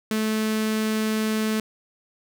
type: tone with notch filter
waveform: sawtooth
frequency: 217.6 Hz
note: A3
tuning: 19 cents flat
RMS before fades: -24 dBFS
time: 0.11-1.6 s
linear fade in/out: 2 ms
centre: 780 Hz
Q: 1.5
effects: none